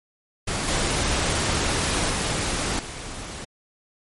pink noise with level steps, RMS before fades -26 / -23 / -25 / -35 dBFS, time 0.47-3.45 s, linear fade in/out 10 ms, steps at 0.68 / 2.1 / 2.79 s, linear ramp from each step 2 ms, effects MP3 48 kbps

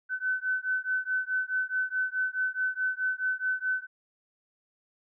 sine beating tone pair, 1513 / 1517.7 Hz, F#6 / F#6, +38 / +44 cents, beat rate 4.7 Hz, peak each -30 dBFS, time 0.09-3.87 s, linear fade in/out 50 ms, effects none

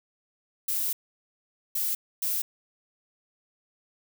violet noise bursts at uneven times, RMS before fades -28 dBFS, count 3, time 0.68-0.93 / 1.75-1.95 / 2.22-2.42 s, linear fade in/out 5 ms, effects none

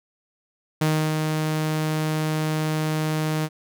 sawtooth tone with ADSR envelope, 155.56 Hz, D#3, in tune, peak -14 dBFS, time 0.81-3.49 s, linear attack 6 ms, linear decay 310 ms, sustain -4 dB, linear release 49 ms, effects none

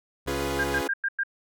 25% pulse tone, 68.1 Hz, C#2, 30 cents flat, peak -30 dBFS, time 0.26-0.82 s, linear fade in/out 10 ms
sawtooth chord, C# dominant seventh, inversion none, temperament equal, 277.2 / 349.2 / 415.3 / 493.9 Hz, C#4 / E#4 / G#4 / B4, 0 / 0 / 0 / 0 cents, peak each -29 dBFS, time 0.27-0.88 s, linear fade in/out 10 ms
sine tone bursts, 1601 Hz, G6, 36 cents sharp, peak -23 dBFS, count 5, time 0.59-1.235 s, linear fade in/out 5 ms, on 49 ms, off 100 ms
effects none

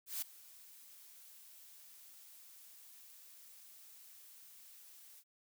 blue noise with ADSR envelope, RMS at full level -38 dBFS, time 0.06-5.24 s, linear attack 160 ms, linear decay 6 ms, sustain -20 dB, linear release 56 ms, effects none

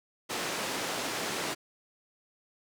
pink band-pass noise, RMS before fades -34 dBFS, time 0.29-1.55 s, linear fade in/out 20 ms, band 270 to 8600 Hz, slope 12 dB/octave, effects none

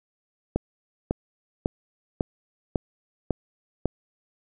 click train, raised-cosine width 2 ms, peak -9 dBFS, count 7, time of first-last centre 0.56-3.857 s, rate 1.82 Hz, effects none

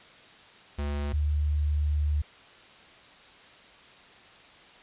square / sine tone pair in turn, 72.2 / 74.36 Hz, D2 / D2, -29 / +22 cents, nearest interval minor second, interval 51 cents, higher second, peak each -29 / -23 dBFS, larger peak second, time 0.78-1.13 / 1.13-2.22 s, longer second, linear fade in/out 10 ms, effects white hiss -52 dBFS RMS until 4.82 s + resampled to 8000 Hz

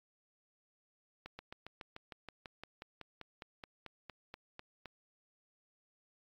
slowing click train, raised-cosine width 0.3 ms, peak -30 dBFS, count 20, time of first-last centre 1.26-4.857 s, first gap 130 ms, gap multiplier 1.04, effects AAC 64 kbps

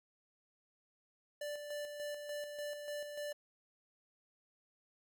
square tone with tremolo, 587.3 Hz, D5, in tune, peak -40 dBFS, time 1.41-3.33 s, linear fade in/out 5 ms, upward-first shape square, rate 3.4 Hz, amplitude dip 45%, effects none

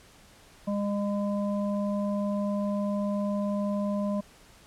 harmonic tone, 203.2 Hz, G#3, 38 cents flat, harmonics 1 / 3 / 5, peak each -27 / -32 / -40 dBFS, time 0.67-4.21 s, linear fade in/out 10 ms, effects pink hiss -55 dBFS RMS until 4.66 s + low-pass 11000 Hz 12 dB/octave

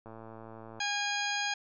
click train, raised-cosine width 1 ms, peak -33 dBFS, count 83, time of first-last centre 0.06-0.792 s, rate 112 Hz
harmonic tone, 818 Hz, G#5, 26 cents flat, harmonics 1 / 2 / 3 / 4 / 5 / 6 / 8, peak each -36 / -35 / -37 / -38 / -42 / -40 / -41 dBFS, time 0.8-1.54 s, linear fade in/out 5 ms
effects none

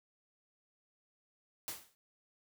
white noise with exponential decay, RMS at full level -38 dBFS, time 1.68-1.95 s, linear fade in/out 0 ms, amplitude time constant 58 ms, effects none

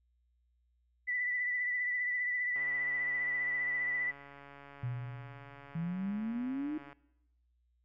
sine tone with vibrato, 1975.5 Hz, B6, in tune, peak -31 dBFS, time 1.07-4.12 s, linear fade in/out 20 ms, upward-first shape triangle, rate 15 Hz, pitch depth 33 cents each way
click train, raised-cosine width 0.5 ms, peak -37 dBFS, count 617, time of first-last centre 2.56-6.929 s, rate 141 Hz
sine tone with exponential decay, 123 Hz, B2, 7 cents flat, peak -32 dBFS, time 4.83-5.98 s, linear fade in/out 5 ms, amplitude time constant 250 ms
sine exponential sweep, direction up, 160.5 to 311.1 Hz, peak -33 dBFS, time 5.75-6.78 s, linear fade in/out 5 ms
effects noise-tail reverb RT60 0.9 s tail -20 dB re dry + added 60 Hz sine -70 dBFS peak until 7.84 s

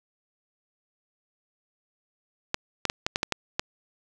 clicks, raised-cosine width 0.2 ms, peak -7 dBFS, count 8, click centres 2.544 / 2.853 / 2.899 / 3.065 / 3.159 / 3.231 / 3.323 / 3.595 s, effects none

